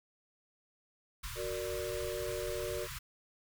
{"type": "band-stop noise", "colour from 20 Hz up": "pink", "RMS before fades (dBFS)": -43, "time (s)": [1.23, 2.99], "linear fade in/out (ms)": 10, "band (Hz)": [150, 970], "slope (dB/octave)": 96}
{"type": "chord", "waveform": "sine", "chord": "Gb augmented", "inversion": "none", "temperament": "equal", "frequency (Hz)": [370, 466.2, 587.3], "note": ["Gb4", "Bb4", "D5"], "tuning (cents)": [0, 0, 0], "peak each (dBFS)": -40, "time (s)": [1.35, 2.88], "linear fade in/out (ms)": 50}
{"effects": []}